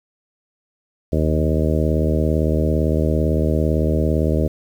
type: harmonic tone with a mistuned harmonic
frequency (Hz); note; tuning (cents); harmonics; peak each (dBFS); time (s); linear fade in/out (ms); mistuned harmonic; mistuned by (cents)
77.78; D#2; 0; 1 / 2 / 3 / 4 / 5 / 6 / 7 / 8; -19 / -22 / -24 / -25 / -26 / -27 / -27 / -28; 1.12-4.48; 10; 1; -36
effects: 8-bit